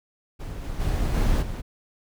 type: noise with level steps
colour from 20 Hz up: brown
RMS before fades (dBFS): -33 / -31 / -24 / -21 / -31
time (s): 0.39-1.62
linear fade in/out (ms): 20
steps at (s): 0.62 / 0.79 / 1.13 / 1.41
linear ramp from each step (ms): 20
effects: none